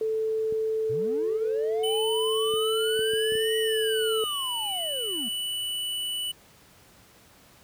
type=tone; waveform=sine; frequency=440 Hz; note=A4; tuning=in tune; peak=-24 dBFS; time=0.01-4.24 s; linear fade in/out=2 ms
type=clicks; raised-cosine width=3 ms; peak=-28 dBFS; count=6; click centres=0.524 / 2.538 / 2.992 / 3.135 / 3.321 / 3.353 s
type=linear two-way sweep; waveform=triangle; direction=up then down; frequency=103.83 to 1908 to 205.4 Hz; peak=-32 dBFS; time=0.89-5.29 s; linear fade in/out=10 ms; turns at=3.58 s
type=tone with pitch glide; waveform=square; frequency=3013 to 2965 Hz; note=F#7 to F#7; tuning=+31 to +3 cents; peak=-29 dBFS; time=1.83-6.32 s; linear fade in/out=10 ms; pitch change=-28 cents; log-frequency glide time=2.07-3.61 s
effects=pink hiss -55 dBFS RMS until 7.63 s + high-pass 60 Hz 12 dB/octave